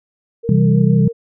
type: tone with vibrato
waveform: sine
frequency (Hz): 454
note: A#4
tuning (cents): -46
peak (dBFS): -23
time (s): 0.43-1.13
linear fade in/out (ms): 20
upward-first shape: sine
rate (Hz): 6.4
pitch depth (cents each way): 46
type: chord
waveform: sine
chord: C major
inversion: none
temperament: equal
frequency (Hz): 130.81 / 164.81 / 196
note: C3 / E3 / G3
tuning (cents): 0 / 0 / 0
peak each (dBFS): -14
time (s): 0.49-1.08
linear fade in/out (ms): 2
effects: none